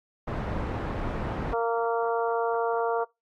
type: low-pass noise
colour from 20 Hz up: pink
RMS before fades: -31 dBFS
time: 0.27-1.54 s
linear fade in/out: 10 ms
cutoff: 1200 Hz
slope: 12 dB/octave
type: harmonic tone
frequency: 231.1 Hz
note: A#3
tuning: 15 cents flat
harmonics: 2 / 3 / 4 / 5 / 6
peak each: -26 / -30 / -32 / -34 / -36 dBFS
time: 1.52-3.05 s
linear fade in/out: 20 ms
effects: noise-tail reverb RT60 0.2 s tail -22 dB re dry + AAC 64 kbps